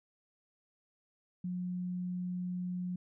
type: tone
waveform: sine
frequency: 180 Hz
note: F#3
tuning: 47 cents flat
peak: -34 dBFS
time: 1.44-2.96 s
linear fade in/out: 5 ms
effects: none